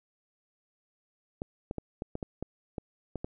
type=clicks; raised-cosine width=2 ms; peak=-21 dBFS; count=10; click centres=1.419 / 1.711 / 1.783 / 2.021 / 2.154 / 2.228 / 2.426 / 2.782 / 3.157 / 3.245 s; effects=none